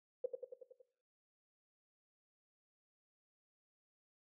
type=tone with echo; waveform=sine; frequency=502 Hz; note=B4; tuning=28 cents sharp; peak=-32 dBFS; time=0.24-0.26 s; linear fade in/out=5 ms; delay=93 ms; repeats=6; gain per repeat=-4 dB; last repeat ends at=0.818 s; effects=noise-tail reverb RT60 0.6 s tail -17 dB re dry